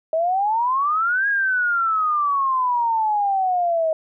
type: exponential two-way sweep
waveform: sine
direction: up then down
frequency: 629 to 1656 to 629 Hz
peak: -17 dBFS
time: 0.13-3.93 s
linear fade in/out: 2 ms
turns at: 1.28 s
effects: none